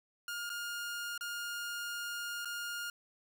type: tone with dropouts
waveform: sawtooth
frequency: 1416 Hz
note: F6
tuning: 23 cents sharp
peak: -34 dBFS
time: 0.28-2.9 s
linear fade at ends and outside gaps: 2 ms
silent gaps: 0.494-0.5 / 1.178-1.209 / 2.448-2.455 s
effects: none